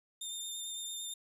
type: tone with vibrato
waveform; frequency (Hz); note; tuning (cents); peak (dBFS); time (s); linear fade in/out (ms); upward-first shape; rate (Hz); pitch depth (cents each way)
20% pulse; 3620; A7; +48; -33; 0.21-1.14; 5; sine; 8.9; 14
effects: none